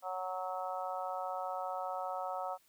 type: harmonic tone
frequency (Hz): 185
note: F#3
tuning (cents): 0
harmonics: 3 / 4 / 5 / 6 / 7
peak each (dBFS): -42 / -39 / -43 / -48 / -43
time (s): 0.02-2.58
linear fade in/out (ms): 50
effects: white hiss -69 dBFS RMS until 2.68 s